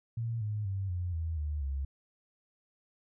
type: tone with pitch steps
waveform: sine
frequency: 115.3 / 105.73 / 96.96 / 88.91 / 81.53 / 74.76 / 68.56 Hz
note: A#2 / G#2 / G2 / F2 / E2 / D2 / C#2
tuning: -19 / +31 / -18 / +31 / -19 / +31 / -18 cents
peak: -31 dBFS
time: 0.17-1.85 s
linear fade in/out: 5 ms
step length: 240 ms
effects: none